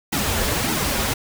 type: noise with flanger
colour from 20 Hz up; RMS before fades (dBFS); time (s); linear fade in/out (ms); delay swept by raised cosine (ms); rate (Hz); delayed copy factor
pink; -22; 0.12-1.14; 10; 1.7 to 6.8; 1.7; -0.85
effects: none